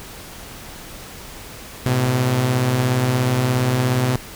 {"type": "beating tone pair", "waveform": "sawtooth", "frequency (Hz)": [110, 127], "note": ["A2", "B2"], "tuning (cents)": [0, 49], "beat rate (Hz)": 17, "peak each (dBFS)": [-21, -13], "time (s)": [1.86, 4.16], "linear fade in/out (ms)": 0, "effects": ["pink hiss -37 dBFS RMS until 4.35 s"]}